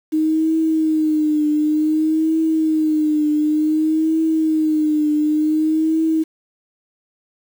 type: tone with vibrato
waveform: sine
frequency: 310.6 Hz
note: D#4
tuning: 3 cents flat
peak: -14 dBFS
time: 0.12-6.24 s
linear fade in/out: 20 ms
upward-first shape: triangle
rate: 0.55 Hz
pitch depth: 61 cents each way
effects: 7-bit